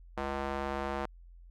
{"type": "tone with band-pass filter", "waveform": "square", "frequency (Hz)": 69.1, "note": "C#2", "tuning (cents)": -5, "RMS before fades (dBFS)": -35, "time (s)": [0.17, 1.06], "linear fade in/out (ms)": 5, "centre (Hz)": 890, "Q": 0.97, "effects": ["added 43 Hz sine -50 dBFS peak until 1.5 s"]}